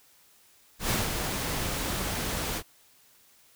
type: noise with ADSR envelope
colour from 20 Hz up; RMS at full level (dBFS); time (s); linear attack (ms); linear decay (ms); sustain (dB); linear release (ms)
pink; -26; 0.79-2.63; 110; 190; -5; 63
effects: white hiss -60 dBFS RMS until 3.55 s